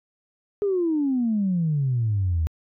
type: exponential sweep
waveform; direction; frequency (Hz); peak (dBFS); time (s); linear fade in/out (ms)
sine; down; 416.5 to 76.6; -19; 0.62-2.47; 0
effects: tanh soft clip ceiling -15 dBFS